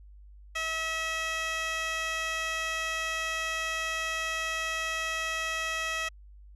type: tone with band-pass filter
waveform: 15% pulse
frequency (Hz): 645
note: E5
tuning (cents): -38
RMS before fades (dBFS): -32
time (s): 0.55-6.09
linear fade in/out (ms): 10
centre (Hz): 3200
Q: 0.82
effects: added 50 Hz sine -48 dBFS peak until 6.55 s + resampled to 32000 Hz